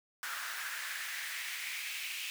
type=noise with high-pass filter sweep; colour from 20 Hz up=pink; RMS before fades=-40 dBFS; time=0.23-2.3 s; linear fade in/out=0 ms; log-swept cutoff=1400 to 2600 Hz; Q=3.2; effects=none